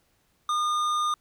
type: tone with tanh clipping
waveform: sine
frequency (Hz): 1216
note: D#6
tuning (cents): -40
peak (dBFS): -25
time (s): 0.49-1.14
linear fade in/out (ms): 2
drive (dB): 13
effects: pink hiss -68 dBFS RMS until 1.2 s